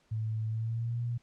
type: tone with pitch glide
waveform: sine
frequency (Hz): 110 to 119.26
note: A2 to A#2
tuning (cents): 0 to +40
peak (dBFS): -30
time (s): 0.11-1.18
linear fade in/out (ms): 10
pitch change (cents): +140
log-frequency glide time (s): 0.48-1.01
effects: pink hiss -69 dBFS RMS until 1.22 s + low-pass 7000 Hz 12 dB/octave